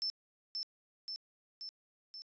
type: tone with echo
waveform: sine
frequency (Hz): 5300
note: E8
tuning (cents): +9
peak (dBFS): -33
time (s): 0.02-0.1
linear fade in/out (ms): 0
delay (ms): 530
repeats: 4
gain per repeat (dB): -3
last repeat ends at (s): 2.22
effects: resampled to 16000 Hz